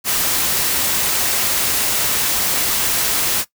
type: noise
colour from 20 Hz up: white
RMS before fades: -18 dBFS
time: 0.04-3.45 s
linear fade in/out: 50 ms
effects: noise-tail reverb RT60 0.1 s tail -18 dB re dry